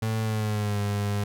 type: tone with pitch glide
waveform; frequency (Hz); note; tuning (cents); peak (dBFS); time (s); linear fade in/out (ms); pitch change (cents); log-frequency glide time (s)
35% pulse; 110.8 to 102.19; A2 to G#2; +13 to -27; -23; 0.02-1.24; 5; -140; 0.21-0.79
effects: none